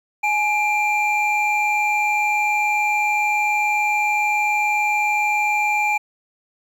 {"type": "tone pair together", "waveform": "triangle", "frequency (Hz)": [840, 2373], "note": ["G#5", "D7"], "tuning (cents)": [19, 17], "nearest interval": "octave + tritone", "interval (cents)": 1798, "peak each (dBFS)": -18, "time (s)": [0.23, 5.98], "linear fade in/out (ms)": 10, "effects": ["9-bit"]}